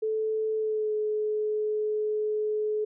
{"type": "tone with pitch glide", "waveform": "sine", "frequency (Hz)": [436.6, 426.4], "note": ["A4", "G#4"], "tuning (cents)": [-13, 46], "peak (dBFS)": -25, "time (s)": [0.02, 2.85], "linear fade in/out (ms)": 10, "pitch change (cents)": -41, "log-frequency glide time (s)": [0.56, 0.94], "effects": []}